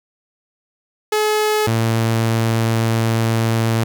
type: tone pair in turn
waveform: sawtooth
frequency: 426.3 / 113.53 Hz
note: G#4 / A#2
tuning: +45 / -45 cents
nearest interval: octave + major seventh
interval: 2290 cents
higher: first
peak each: -11 dBFS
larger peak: neither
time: 1.12-1.67 / 1.67-3.84 s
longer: second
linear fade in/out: 5 ms
effects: none